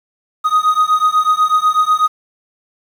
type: beating tone pair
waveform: triangle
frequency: 1244.5 / 1252.6 Hz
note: D#6 / D#6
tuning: 0 / +11 cents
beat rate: 8.1 Hz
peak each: -12 dBFS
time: 0.44-2.08 s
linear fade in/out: 20 ms
effects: 7-bit